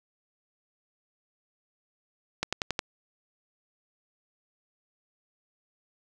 accelerating click train, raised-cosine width 0.2 ms, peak -10 dBFS, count 5, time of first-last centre 2.43-2.792 s, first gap 96 ms, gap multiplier 0.96, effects none

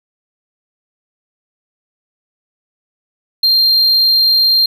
triangle tone, 4186 Hz, C8, in tune, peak -7 dBFS, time 3.43-4.66 s, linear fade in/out 5 ms, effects none

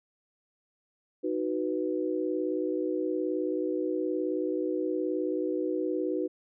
sine chord, B major, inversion first, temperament equal, 311.1 / 370 / 493.9 Hz, D#4 / F#4 / B4, 0 / 0 / 0 cents, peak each -31 / -31 / -33 dBFS, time 1.23-6.28 s, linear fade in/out 20 ms, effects none

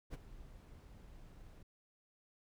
brown noise with ADSR envelope, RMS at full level -41 dBFS, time 0.1-1.63 s, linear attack 41 ms, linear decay 21 ms, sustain -14 dB, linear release 6 ms, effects none

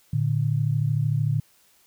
sine tone pair together, 114 / 147.27 Hz, A#2 / D3, -38 / +5 cents, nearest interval major third, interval 443 cents, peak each -23 dBFS, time 0.13-1.4 s, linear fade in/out 5 ms, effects white hiss -60 dBFS RMS until 1.86 s

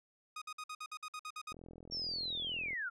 sawtooth tone bursts, 1244.5 Hz, D#6, in tune, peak -38 dBFS, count 11, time 0.36-1.527 s, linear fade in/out 5 ms, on 57 ms, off 54 ms
click train, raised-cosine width 2 ms, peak -39 dBFS, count 52, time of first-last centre 1.52-2.731 s, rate 42.1 Hz
sine linear sweep, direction down, 5540 to 1344 Hz, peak -36 dBFS, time 1.91-2.9 s, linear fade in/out 20 ms
effects low-pass 9000 Hz 12 dB/octave

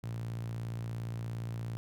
sawtooth tone with high-pass filter, 57.2 Hz, A#1, 32 cents flat, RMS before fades -38 dBFS, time 0.03-1.77 s, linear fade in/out 0 ms, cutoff 120 Hz, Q 5.4, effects none

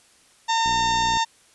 harmonic tone, 909 Hz, A#5, 44 cents flat, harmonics 1 / 2 / 3 / 4 / 5 / 6 / 7 / 8, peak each -20 / -29 / -34 / -28 / -35 / -34 / -35 / -37 dBFS, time 0.48-1.25 s, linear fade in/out 20 ms
click train, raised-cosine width 3 ms, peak -23 dBFS, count 32, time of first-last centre 0.66-1.171 s, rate 60.7 Hz
effects white hiss -56 dBFS RMS until 1.54 s + resampled to 24000 Hz

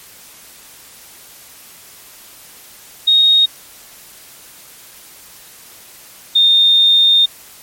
sine tone pair in turn, 3729 / 3648 Hz, A#7 / A#7, 0 / -38 cents, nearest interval unison, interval 38 cents, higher first, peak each -7 dBFS, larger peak neither, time 3.07-3.46 / 6.35-7.26 s, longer second, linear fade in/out 10 ms, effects white hiss -40 dBFS RMS until 7.62 s + MP3 64 kbps

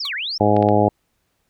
sine linear two-way sweep, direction down then up, 5588 to 1455 to 5588 Hz, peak -23 dBFS, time 0-0.38 s, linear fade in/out 5 ms, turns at 0.14 s
sawtooth tone with exponential decay, 1133 Hz, C#6, 37 cents sharp, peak -24 dBFS, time 0.05-0.12 s, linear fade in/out 2 ms, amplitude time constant 15 ms
harmonic tone, 104.2 Hz, G#2, 6 cents sharp, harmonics 1 / 2 / 3 / 4 / 5 / 6 / 7 / 8, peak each -21 / -21 / -21 / -21 / -21 / -21 / -21 / -21 dBFS, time 0.4-0.89 s, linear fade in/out 10 ms
clicks, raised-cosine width 0.3 ms, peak -17 dBFS, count 3, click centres 0.566 / 0.626 / 0.688 s
effects pink hiss -69 dBFS RMS until 1.49 s

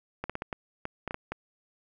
clicks, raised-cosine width 0.5 ms, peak -18 dBFS, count 10, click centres 0.24 / 0.296 / 0.354 / 0.421 / 0.528 / 0.854 / 1.077 / 1.109 / 1.144 / 1.32 s, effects 10-bit

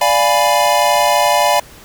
square chord, D diminished seventh, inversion none, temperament equal, 587.3 / 698.5 / 830.6 / 987.8 Hz, D5 / F5 / Ab5 / Cb6, 0 / 0 / 0 / 0 cents, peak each -17 dBFS, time 0.01-1.6 s, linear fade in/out 5 ms, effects pink hiss -40 dBFS RMS until 1.84 s

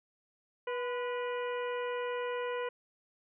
harmonic tone with a mistuned harmonic, 487.9 Hz, B4, 21 cents flat, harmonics 1 / 2 / 3 / 4 / 5 / 6, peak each -34 / -40 / -44 / -46 / -48 / -50 dBFS, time 0.67-2.69 s, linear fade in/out 5 ms, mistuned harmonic 2, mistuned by +48 cents, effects none

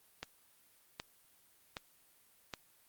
click train, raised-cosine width 0.2 ms, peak -22 dBFS, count 4, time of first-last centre 0.23-2.538 s, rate 1.3 Hz, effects white hiss -67 dBFS RMS until 2.88 s + Opus 32 kbps

